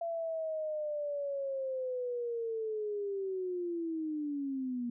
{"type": "linear sweep", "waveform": "sine", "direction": "down", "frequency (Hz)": [678, 236.5], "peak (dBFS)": -33, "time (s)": [0.01, 4.9], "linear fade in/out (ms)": 5, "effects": []}